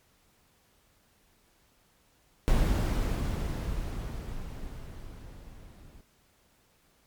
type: noise with level ramp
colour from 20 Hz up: brown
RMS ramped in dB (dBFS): -23 to -51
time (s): 2.48-6.01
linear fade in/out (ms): 0
effects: pink hiss -66 dBFS RMS until 7.06 s + MP3 96 kbps